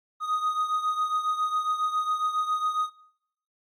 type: beating tone pair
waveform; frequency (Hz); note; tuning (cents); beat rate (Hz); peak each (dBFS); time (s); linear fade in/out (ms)
triangle; 1244.5 / 1251.8; D#6 / D#6; 0 / +10; 7.3; -24 / -29; 0.2-2.9; 50
effects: noise-tail reverb RT60 0.7 s tail -21 dB re dry + Opus 48 kbps